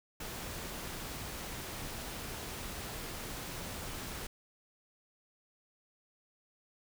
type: noise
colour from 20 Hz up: pink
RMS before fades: -42 dBFS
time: 0.2-4.27 s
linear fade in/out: 5 ms
effects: none